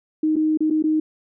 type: tone with dropouts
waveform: sine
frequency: 311.1 Hz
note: D#4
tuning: in tune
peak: -16 dBFS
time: 0.23-1 s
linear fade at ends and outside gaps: 5 ms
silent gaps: 0.358-0.364 / 0.574-0.605 / 0.701-0.707 / 0.825-0.839 s
effects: none